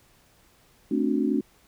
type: chord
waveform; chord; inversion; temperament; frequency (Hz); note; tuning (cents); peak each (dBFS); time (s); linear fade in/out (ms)
sine; D dominant seventh; second; just; 220.2 / 264.3 / 293.7 / 367.1; A3 / C4 / D4 / F#4; +2 / +18 / 0 / -14; -27 / -26 / -26 / -30; 0.91-1.41; 5
effects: pink hiss -60 dBFS RMS until 1.67 s